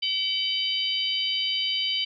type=harmonic tone with a mistuned harmonic; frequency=760 Hz; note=F#5; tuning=46 cents sharp; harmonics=3 / 4 / 5 / 6; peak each=-34 / -25 / -34 / -32 dBFS; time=0.02-2.05 s; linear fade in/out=10 ms; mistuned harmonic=6; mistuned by=+47 cents; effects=none